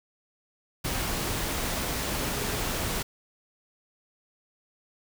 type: tone in noise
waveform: sine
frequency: 415.3 Hz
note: G#4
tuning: in tune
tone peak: -40 dBFS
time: 2.19-2.62 s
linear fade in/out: 10 ms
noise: pink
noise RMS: -30 dBFS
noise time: 0.84-3.03 s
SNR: -13 dB
effects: none